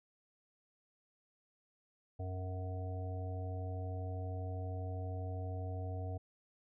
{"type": "harmonic tone", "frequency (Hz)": 92.5, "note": "F#2", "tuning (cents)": 0, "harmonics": [1, 3, 5, 7, 8], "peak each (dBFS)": [-38, -51, -50, -50, -51], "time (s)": [2.19, 6.18], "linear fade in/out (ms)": 10, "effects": []}